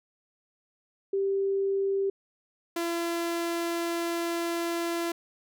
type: tone pair in turn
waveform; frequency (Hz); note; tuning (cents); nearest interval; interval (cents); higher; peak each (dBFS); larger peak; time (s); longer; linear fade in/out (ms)
sine / sawtooth; 392 / 339.1; G4 / E4; 0 / +49; minor third; 251; first; -24; neither; 1.13-2.1 / 2.76-5.12; second; 5
effects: none